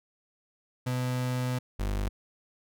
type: tone pair in turn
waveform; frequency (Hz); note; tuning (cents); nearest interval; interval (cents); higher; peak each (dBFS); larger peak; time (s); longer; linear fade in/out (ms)
35% pulse; 126 / 50; B2 / G1; +35 / +35; octave + major third; 1600; first; -26; neither; 0.86-1.59 / 1.79-2.09; first; 10
effects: none